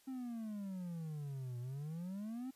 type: exponential two-way sweep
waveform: triangle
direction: down then up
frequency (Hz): 267.9 to 119.7 to 267.9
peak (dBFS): -39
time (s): 0.07-2.51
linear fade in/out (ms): 10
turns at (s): 1.59
effects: white hiss -69 dBFS RMS until 2.55 s + resampled to 32000 Hz